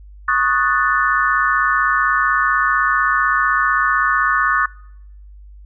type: chord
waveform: sine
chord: D# half-diminished seventh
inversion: third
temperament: equal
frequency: 1108.7 / 1244.5 / 1480 / 1760 Hz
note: C#6 / D#6 / F#6 / A6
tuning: 0 / 0 / 0 / 0 cents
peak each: -19 dBFS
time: 0.28-4.66 s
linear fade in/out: 5 ms
effects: noise-tail reverb RT60 0.8 s tail -25 dB re dry + added 50 Hz sine -37 dBFS peak until 5.65 s